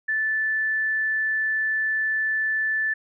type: tone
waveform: sine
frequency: 1753 Hz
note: A6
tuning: 7 cents flat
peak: -21 dBFS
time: 0.08-2.94 s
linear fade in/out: 10 ms
effects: none